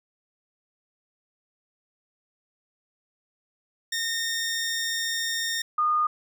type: tone pair in turn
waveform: 15% pulse / sine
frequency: 1834 / 1224 Hz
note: A#6 / D#6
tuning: -29 / -29 cents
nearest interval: perfect fifth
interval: 700 cents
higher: first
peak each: -20 / -20 dBFS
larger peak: neither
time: 3.92-5.62 / 5.78-6.07 s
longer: first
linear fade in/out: 5 ms
effects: none